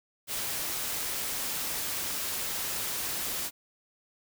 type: noise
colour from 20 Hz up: white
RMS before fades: -33 dBFS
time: 0.27-3.51 s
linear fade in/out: 50 ms
effects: none